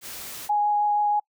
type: noise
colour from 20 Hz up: white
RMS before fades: -37 dBFS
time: 0.01-0.5 s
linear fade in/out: 50 ms
type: tone with vibrato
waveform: sine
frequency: 830.6 Hz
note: G#5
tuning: in tune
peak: -19 dBFS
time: 0.49-1.2 s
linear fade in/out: 10 ms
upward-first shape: triangle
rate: 6.3 Hz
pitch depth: 10 cents each way
effects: noise-tail reverb RT60 0.1 s tail -26 dB re dry